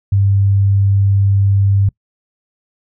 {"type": "tone", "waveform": "sine", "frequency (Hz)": 99, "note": "G2", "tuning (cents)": 18, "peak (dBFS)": -9, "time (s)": [0.12, 1.89], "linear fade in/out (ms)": 5, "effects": ["noise-tail reverb RT60 0.1 s tail -24 dB re dry"]}